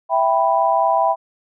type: chord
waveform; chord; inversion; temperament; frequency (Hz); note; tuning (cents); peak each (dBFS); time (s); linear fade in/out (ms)
sine; E minor; none; equal; 659.3 / 784 / 987.8; E5 / G5 / B5; 0 / 0 / 0; -18; 0.09-1.16; 50
effects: none